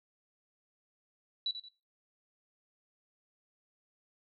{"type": "tone with echo", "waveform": "sine", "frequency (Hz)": 3941, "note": "B7", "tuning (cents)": -4, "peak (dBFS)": -30, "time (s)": [1.46, 1.51], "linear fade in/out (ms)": 2, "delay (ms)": 88, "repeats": 2, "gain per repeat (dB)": -9, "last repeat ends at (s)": 1.686, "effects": ["noise-tail reverb RT60 0.3 s tail -18 dB re dry"]}